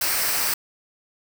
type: noise with comb filter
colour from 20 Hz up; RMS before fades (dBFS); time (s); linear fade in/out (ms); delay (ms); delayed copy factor
white; -23; 0.01-0.54; 5; 0.29; -0.5
effects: none